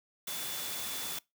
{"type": "tone in noise", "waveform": "sine", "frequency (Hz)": 3470, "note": "A7", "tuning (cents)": -25, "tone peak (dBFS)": -44, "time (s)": [0.27, 1.19], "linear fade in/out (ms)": 5, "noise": "white", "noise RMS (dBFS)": -38, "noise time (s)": [0.27, 1.19], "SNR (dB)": -9, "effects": ["noise-tail reverb RT60 0.2 s tail -23 dB re dry", "high-pass 100 Hz 12 dB/octave"]}